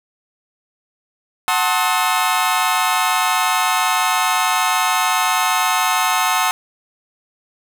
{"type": "chord", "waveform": "sawtooth", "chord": "F# diminished seventh", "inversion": "none", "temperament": "just", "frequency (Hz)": [740, 888, 1065.6, 1278.7], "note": ["F#5", "A5", "C6", "Eb6"], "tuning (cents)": [0, 16, 31, 47], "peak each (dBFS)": -17, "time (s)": [1.48, 6.51], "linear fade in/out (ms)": 0, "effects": []}